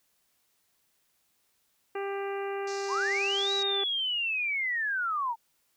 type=harmonic tone; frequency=396.2 Hz; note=G4; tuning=18 cents sharp; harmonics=1 / 2 / 3 / 4 / 5 / 6 / 7; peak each=-32 / -38 / -42 / -44 / -46 / -48 / -49 dBFS; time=1.95-3.84 s; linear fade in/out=5 ms
type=band-pass noise; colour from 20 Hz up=pink; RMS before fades=-44 dBFS; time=2.67-3.63 s; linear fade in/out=5 ms; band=4300 to 6600 Hz; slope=48 dB/octave
type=linear two-way sweep; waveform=sine; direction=up then down; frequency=880 to 3918 to 880 Hz; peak=-27 dBFS; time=2.88-5.36 s; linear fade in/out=50 ms; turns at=3.53 s
effects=white hiss -72 dBFS RMS until 5.76 s